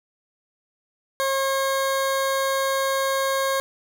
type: tone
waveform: 20% pulse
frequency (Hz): 540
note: C#5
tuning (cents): -45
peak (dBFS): -16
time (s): 1.2-3.6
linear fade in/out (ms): 0
effects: none